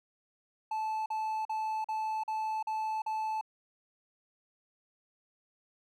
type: tone bursts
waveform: triangle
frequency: 872 Hz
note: A5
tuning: 16 cents flat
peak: -29 dBFS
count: 7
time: 0.71-3.412 s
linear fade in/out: 5 ms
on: 350 ms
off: 42 ms
effects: none